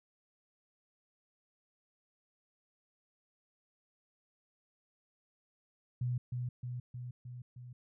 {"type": "tone with echo", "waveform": "sine", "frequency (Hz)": 123.47, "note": "B2", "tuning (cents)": 0, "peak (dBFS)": -31, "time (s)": [6.01, 6.18], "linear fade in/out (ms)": 5, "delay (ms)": 310, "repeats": 5, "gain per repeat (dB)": -3, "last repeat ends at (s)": 7.73, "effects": []}